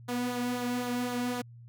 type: tone with flanger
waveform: sawtooth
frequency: 245.4 Hz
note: B3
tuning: 11 cents flat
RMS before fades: -32 dBFS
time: 0.08-1.42 s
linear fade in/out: 10 ms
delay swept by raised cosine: 0.37 to 2.47 ms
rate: 3.9 Hz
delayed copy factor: -0.5
effects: added 118 Hz sine -47 dBFS peak until 1.68 s